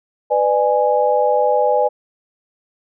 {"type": "chord", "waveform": "sine", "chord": "G# diminished", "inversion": "first", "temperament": "just", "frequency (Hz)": [498.4, 598, 830.6], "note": ["B4", "D5", "G#5"], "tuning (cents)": [16, 31, 0], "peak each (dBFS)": -17, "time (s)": [0.3, 1.89], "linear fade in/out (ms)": 20, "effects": []}